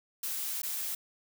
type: noise with dropouts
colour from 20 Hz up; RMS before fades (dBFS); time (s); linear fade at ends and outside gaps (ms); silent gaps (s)
blue; -35; 0.23-0.95; 5; 0.619-0.631
effects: none